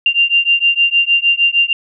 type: beating tone pair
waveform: sine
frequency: 2781 / 2787.5 Hz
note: F7 / F7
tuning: -8 / -4 cents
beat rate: 6.5 Hz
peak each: -13 dBFS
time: 0.06-1.73 s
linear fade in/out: 2 ms
effects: none